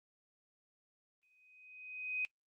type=tone with exponential growth; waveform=sine; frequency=2508 Hz; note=D#7; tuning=13 cents sharp; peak=-32 dBFS; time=1.23-2.25 s; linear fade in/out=0 ms; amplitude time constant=220 ms; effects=noise-tail reverb RT60 0.1 s tail -24 dB re dry + Opus 32 kbps